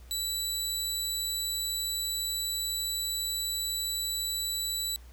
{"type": "tone", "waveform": "20% pulse", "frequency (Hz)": 3951, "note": "B7", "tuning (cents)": 0, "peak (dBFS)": -24, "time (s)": [0.11, 4.96], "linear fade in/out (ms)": 0, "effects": ["added 60 Hz sine -47 dBFS peak until 5.12 s", "pink hiss -59 dBFS RMS until 5.12 s"]}